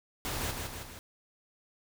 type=noise with echo; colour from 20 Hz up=pink; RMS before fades=-35 dBFS; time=0.25-0.51 s; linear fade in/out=0 ms; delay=160 ms; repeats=3; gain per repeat=-4 dB; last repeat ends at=0.99 s; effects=none